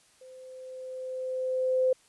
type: tone with level ramp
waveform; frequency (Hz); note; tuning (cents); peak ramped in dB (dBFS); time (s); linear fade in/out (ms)
sine; 515; C5; -28; -47 to -20; 0.21-1.93; 5
effects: white hiss -62 dBFS RMS until 2.08 s + resampled to 24000 Hz